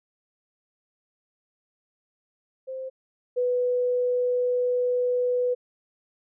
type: tone pair in turn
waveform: sine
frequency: 523.3 / 494.8 Hz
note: C5 / B4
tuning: 0 / +3 cents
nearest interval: minor second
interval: 97 cents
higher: first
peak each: -31 / -21 dBFS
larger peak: second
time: 2.67-2.9 / 3.36-5.55 s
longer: second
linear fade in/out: 20 ms
effects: none